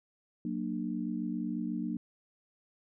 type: chord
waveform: sine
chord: Gb augmented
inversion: none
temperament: equal with one note detuned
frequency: 185 / 233.1 / 299.3 Hz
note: Gb3 / Bb3 / D4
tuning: 0 / 0 / +33 cents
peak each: -37 / -35 / -37 dBFS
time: 0.45-1.97 s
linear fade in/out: 2 ms
effects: none